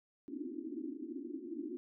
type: band-pass noise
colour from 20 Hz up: pink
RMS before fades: -43 dBFS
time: 0.28-1.77 s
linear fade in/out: 0 ms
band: 250 to 360 Hz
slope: 96 dB/octave
effects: none